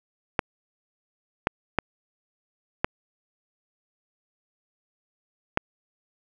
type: clicks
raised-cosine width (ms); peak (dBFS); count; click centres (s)
0.5; -5; 5; 0.392 / 1.471 / 1.787 / 2.845 / 5.574
effects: none